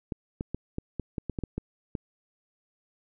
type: clicks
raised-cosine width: 3 ms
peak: -18 dBFS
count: 11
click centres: 0.122 / 0.409 / 0.546 / 0.784 / 0.997 / 1.182 / 1.297 / 1.388 / 1.437 / 1.58 / 1.952 s
effects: none